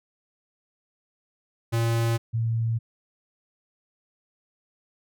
square / sine tone pair in turn, 115.5 / 114.17 Hz, A#2 / A#2, -16 / -36 cents, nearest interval unison, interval 20 cents, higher first, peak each -22 dBFS, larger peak neither, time 1.72-2.18 / 2.33-2.79 s, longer neither, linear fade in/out 20 ms, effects none

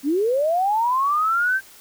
sine linear sweep, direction up, 257.9 to 1585 Hz, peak -17 dBFS, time 0.03-1.61 s, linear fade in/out 50 ms, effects white hiss -47 dBFS RMS until 1.8 s

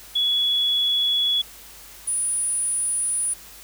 sine tone pair in turn, 3382 / 9733 Hz, G#7 / D#9, +31 / -39 cents, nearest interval octave + tritone, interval 1830 cents, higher second, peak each -18 / -21 dBFS, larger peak first, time 0.15-1.42 / 2.07-3.34 s, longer neither, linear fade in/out 10 ms, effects added 50 Hz sine -53 dBFS peak until 3.63 s + white hiss -44 dBFS RMS until 3.63 s

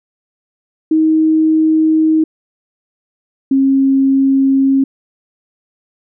sine tone pair in turn, 315.6 / 270.2 Hz, D#4 / C#4, +25 / -44 cents, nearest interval minor third, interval 269 cents, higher first, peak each -8 dBFS, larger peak neither, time 0.91-2.24 / 3.51-4.84 s, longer neither, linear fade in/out 5 ms, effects none

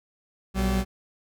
40% pulse tone pair together, 60.9 / 191.79 Hz, B1 / G3, -24 / -38 cents, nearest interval octave + minor sixth, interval 1986 cents, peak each -24 dBFS, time 0.54-0.85 s, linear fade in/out 50 ms, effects none

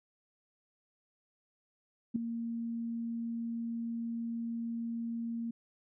sine tone with ADSR envelope, 231.6 Hz, A#3, 11 cents flat, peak -24 dBFS, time 2.14-5.51 s, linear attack 19 ms, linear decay 4 ms, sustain -10 dB, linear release 6 ms, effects none

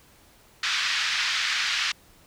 pink band-pass noise, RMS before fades -26 dBFS, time 0.63-1.92 s, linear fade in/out 5 ms, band 1500 to 5200 Hz, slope 24 dB/octave, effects pink hiss -56 dBFS RMS until 2.26 s

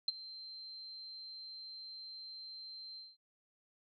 sine tone with ADSR envelope, 4127 Hz, C8, 25 cents flat, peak -27 dBFS, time 0.08-3.17 s, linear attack 3 ms, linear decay 22 ms, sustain -19 dB, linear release 200 ms, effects none

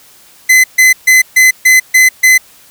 45% pulse tone bursts, 2034 Hz, C7, 50 cents flat, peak -3 dBFS, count 7, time 0.49-2.38 s, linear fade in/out 10 ms, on 150 ms, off 140 ms, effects white hiss -42 dBFS RMS until 2.7 s

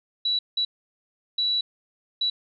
sine tone bursts at uneven times, 3931 Hz, B7, 9 cents flat, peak -21 dBFS, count 4, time 0.25-0.39 / 0.57-0.65 / 1.38-1.61 / 2.21-2.3 s, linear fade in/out 5 ms, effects none

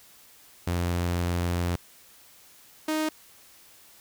sawtooth tone pair in turn, 87.31 / 311.1 Hz, F2 / D#4, 0 / 0 cents, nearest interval octave + minor seventh, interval 2200 cents, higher second, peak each -21 dBFS, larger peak neither, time 0.67-1.76 / 2.88-3.09 s, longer first, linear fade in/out 5 ms, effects white hiss -54 dBFS RMS until 4 s

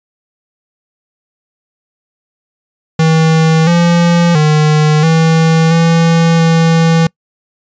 square tone with pitch steps, 160.5 / 171.6 / 152.6 / 162.1 / 165.8 / 164.3 Hz, E3 / F3 / D#3 / E3 / E3 / E3, -46 / -30 / -33 / -29 / +10 / -5 cents, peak -7 dBFS, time 2.99-7.07 s, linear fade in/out 5 ms, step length 680 ms, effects noise-tail reverb RT60 0.1 s tail -26 dB re dry + resampled to 16000 Hz

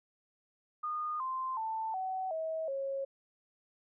sine tone with pitch steps, 1225 / 1042.1 / 886.5 / 754.1 / 641.5 / 545.7 Hz, D#6 / C6 / A5 / F#5 / E5 / C#5, -27 / -7 / +13 / +33 / -47 / -27 cents, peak -33 dBFS, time 0.83-3.05 s, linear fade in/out 10 ms, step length 370 ms, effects none

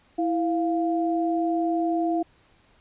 sine tone pair together, 329.6 / 698.4 Hz, E4 / F5, 0 / 0 cents, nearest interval octave + minor second, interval 1300 cents, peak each -23 / -26 dBFS, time 0.18-2.23 s, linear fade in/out 10 ms, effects pink hiss -60 dBFS RMS until 2.8 s + resampled to 8000 Hz

